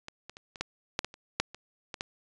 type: clicks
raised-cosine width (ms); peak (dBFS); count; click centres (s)
0.2; -23 / -25 / -29 / -27 / -14 / -10 / -17 / -30 / -7 / -26 / -20 / -15; 12; 0.084 / 0.296 / 0.369 / 0.558 / 0.61 / 0.991 / 1.046 / 1.141 / 1.4 / 1.546 / 1.942 / 2.009
effects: resampled to 22050 Hz